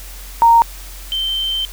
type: tone pair in turn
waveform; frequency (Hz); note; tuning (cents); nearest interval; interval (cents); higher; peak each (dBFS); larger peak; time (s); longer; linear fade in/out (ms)
sine; 927 / 3111; A#5 / G7; -10 / -14; octave + major sixth; 2096; second; -6 / -17; first; 0.42-0.62 / 1.12-1.65; second; 0
effects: added 45 Hz sine -32 dBFS peak until 1.72 s + white hiss -37 dBFS RMS until 1.72 s